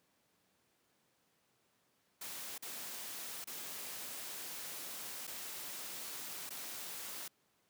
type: noise with dropouts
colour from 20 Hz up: white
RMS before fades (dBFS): -45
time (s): 2.21-7.28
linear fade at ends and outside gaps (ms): 5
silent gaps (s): 2.58-2.623 / 3.443-3.472 / 5.27-5.275 / 6.494-6.504
effects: pink hiss -75 dBFS RMS until 7.69 s + high-pass 150 Hz 12 dB/octave